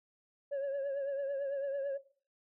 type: tone with vibrato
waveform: sine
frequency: 554.4 Hz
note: C#5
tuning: in tune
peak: -30 dBFS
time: 0.51-1.98 s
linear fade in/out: 20 ms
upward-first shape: triangle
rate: 9 Hz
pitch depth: 61 cents each way
effects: noise-tail reverb RT60 0.4 s tail -17 dB re dry + tanh soft clip ceiling -32 dBFS